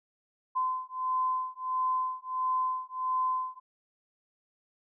sine beating tone pair, 1026 / 1027.5 Hz, C6 / C6, -34 / -32 cents, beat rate 1.5 Hz, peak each -31 dBFS, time 0.55-3.6 s, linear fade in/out 20 ms, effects none

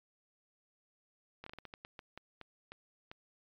slowing click train, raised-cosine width 0.3 ms, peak -30 dBFS, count 13, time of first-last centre 1.44-3.115 s, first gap 24 ms, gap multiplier 1.29, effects low-pass 5000 Hz 12 dB/octave + MP3 96 kbps

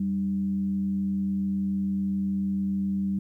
sine tone with frequency modulation, 195.4 Hz, G3, 5 cents flat, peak -24 dBFS, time 0-3.19 s, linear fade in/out 5 ms, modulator 107 Hz, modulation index 0.28, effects 11-bit

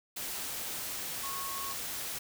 sine tone in noise, 1098 Hz, C#6, 17 cents flat, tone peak -39 dBFS, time 1.23-1.73 s, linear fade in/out 10 ms, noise white, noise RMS -38 dBFS, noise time 0.16-2.19 s, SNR -4 dB, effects none

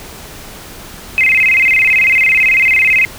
sine tone with vibrato, 2306 Hz, D7, 32 cents flat, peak -7 dBFS, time 1.18-3.05 s, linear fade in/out 0 ms, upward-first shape square, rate 18 Hz, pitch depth 170 cents each way, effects pink hiss -32 dBFS RMS until 3.18 s

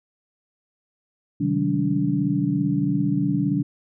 sine tone cluster, 130 / 153.1 / 188.5 / 205.9 / 287.6 Hz, C3 / D#3 / F#3 / G#3 / D4, -11 / -28 / +32 / -15 / -36 cents, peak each -28 / -25 / -25 / -31 / -23 dBFS, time 1.4-3.63 s, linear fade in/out 10 ms, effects none

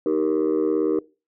sine chord, Eb major, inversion none, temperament just, 311.1 / 388.9 / 466.7 Hz, Eb4 / G4 / Bb4, 0 / -14 / +2 cents, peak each -21 dBFS, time 0.06-0.99 s, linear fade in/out 2 ms, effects noise-tail reverb RT60 0.3 s tail -22 dB re dry + tanh soft clip ceiling -14 dBFS

